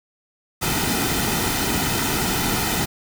pink noise with comb filter, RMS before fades -22 dBFS, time 0.61-2.86 s, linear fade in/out 20 ms, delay 1.8 ms, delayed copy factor -0.6, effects none

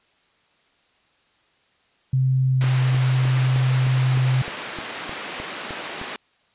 sine tone with pitch glide, 130.81 to 128.93 Hz, C3 to C3, 0 to -25 cents, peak -16 dBFS, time 2.13-4.42 s, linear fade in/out 5 ms, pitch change -25 cents, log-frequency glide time 2.5-2.68 s
white band-pass noise, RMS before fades -33 dBFS, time 2.61-6.16 s, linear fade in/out 0 ms, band 200 to 2800 Hz, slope 12 dB/octave
click train, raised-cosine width 2 ms, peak -20 dBFS, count 12, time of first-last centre 2.64-6.014 s, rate 3.26 Hz
effects white hiss -62 dBFS RMS until 6.54 s + resampled to 8000 Hz

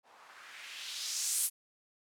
violet noise with low-pass filter sweep, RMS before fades -38 dBFS, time 0.03-1.5 s, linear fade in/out 50 ms, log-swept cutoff 730 to 11000 Hz, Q 1.8, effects none

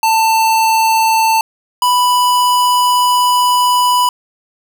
square tone pair in turn, 891 / 989.2 Hz, A5 / B5, +22 / +3 cents, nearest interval major second, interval 181 cents, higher second, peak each -10 dBFS, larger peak neither, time 0.03-1.41 / 1.82-4.09 s, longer second, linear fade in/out 2 ms, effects none

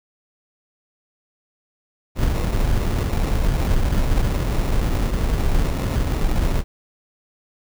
brown noise with sample-and-hold, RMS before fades -19 dBFS, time 2.15-6.64 s, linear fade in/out 50 ms, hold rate 1575 Hz, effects none

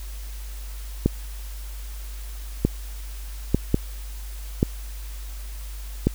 clicks, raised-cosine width 3 ms, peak -4 dBFS, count 6, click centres 1.06 / 2.65 / 3.546 / 3.744 / 4.629 / 6.07 s, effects added 50 Hz sine -32 dBFS peak until 6.14 s + white hiss -45 dBFS RMS until 6.14 s

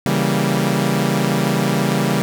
sawtooth chord, C# diminished seventh, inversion none, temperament equal, 138.59 / 164.81 / 196 / 233.1 Hz, C#3 / E3 / G3 / Bb3, 0 / 0 / 0 / 0 cents, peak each -17 / -18 / -16 / -19 dBFS, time 0.06-2.22 s, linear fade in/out 0 ms, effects none

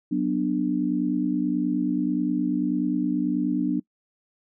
sine chord, B minor, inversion second, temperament just, 185.21 / 246.9 / 296.3 Hz, F#3 / B3 / D4, +2 / 0 / +15 cents, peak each -28 / -26 / -24 dBFS, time 0.11-3.8 s, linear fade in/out 10 ms, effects noise-tail reverb RT60 0.1 s tail -24 dB re dry

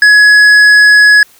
sine tone with hard clipping, 1684 Hz, G#6, 24 cents sharp, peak -3 dBFS, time 0.02-1.23 s, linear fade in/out 2 ms, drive 7 dB, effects white hiss -44 dBFS RMS until 1.39 s

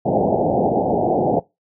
white low-pass noise, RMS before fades -17 dBFS, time 0.05-1.4 s, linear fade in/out 10 ms, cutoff 820 Hz, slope 96 dB/octave, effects noise-tail reverb RT60 0.2 s tail -21 dB re dry + high-pass 150 Hz 12 dB/octave

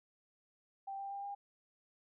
sine tone with pitch steps, 784 / 790.8 / 797.7 / 804.6 Hz, G5 / G5 / G5 / G5, 0 / +15 / +30 / +45 cents, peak -40 dBFS, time 0.87-1.35 s, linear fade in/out 10 ms, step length 120 ms, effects none

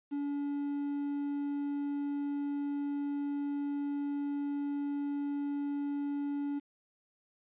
triangle tone with quantisation, 285.8 Hz, D4, 47 cents flat, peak -30 dBFS, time 0.11-6.6 s, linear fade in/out 20 ms, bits 10, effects resampled to 8000 Hz

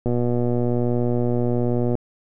click train, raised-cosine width 2 ms, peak -10 dBFS, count 230, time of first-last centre 0.06-1.953 s, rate 121 Hz, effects none

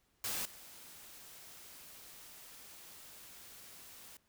white noise with level steps, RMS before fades -38 / -54 dBFS, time 0.24-4.17 s, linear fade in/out 2 ms, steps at 0.45 s, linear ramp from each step 5 ms, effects pink hiss -75 dBFS RMS until 4.28 s

